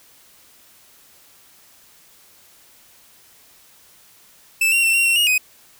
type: tone with pitch steps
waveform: 45% pulse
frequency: 2638 / 2751 / 2692 / 2748 / 2721 / 2865 / 2506 Hz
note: E7 / F7 / E7 / F7 / F7 / F7 / D#7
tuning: +1 / -27 / +36 / -29 / -46 / +44 / +12 cents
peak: -14 dBFS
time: 4.61-5.38 s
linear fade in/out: 5 ms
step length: 110 ms
effects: white hiss -51 dBFS RMS until 5.79 s